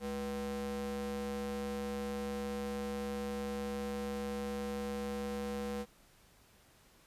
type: ring-modulated tone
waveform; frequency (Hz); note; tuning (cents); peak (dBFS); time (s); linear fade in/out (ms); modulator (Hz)
square; 138.59; C#3; 0; -34; 0-5.86; 50; 348
effects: pink hiss -64 dBFS RMS until 7.06 s + resampled to 32000 Hz